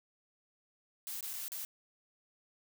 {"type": "noise with dropouts", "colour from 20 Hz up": "blue", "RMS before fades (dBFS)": -41, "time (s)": [1.07, 1.65], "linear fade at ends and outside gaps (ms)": 0, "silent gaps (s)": [[1.208, 1.227], [1.333, 1.337], [1.481, 1.519]], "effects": []}